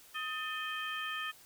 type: harmonic tone with a mistuned harmonic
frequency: 628 Hz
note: D#5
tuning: 16 cents sharp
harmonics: 2 / 3 / 4 / 5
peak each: -40 / -40 / -43 / -42 dBFS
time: 0.14-1.32 s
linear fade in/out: 20 ms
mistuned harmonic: 3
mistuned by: -88 cents
effects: white hiss -58 dBFS RMS until 1.45 s